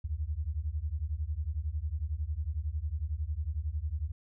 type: beating tone pair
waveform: sine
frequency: 70.8 / 81.8 Hz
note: C#2 / E2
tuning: +37 / -13 cents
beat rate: 11 Hz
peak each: -34 / -34 dBFS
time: 0.04-4.12 s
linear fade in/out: 10 ms
effects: none